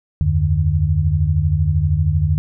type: tone cluster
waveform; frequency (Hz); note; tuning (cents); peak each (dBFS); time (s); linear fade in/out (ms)
sine; 79.2 / 92 / 149.2; D#2 / F#2 / D3; +31 / -9 / +28; -18; 0.21-2.38; 0
effects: none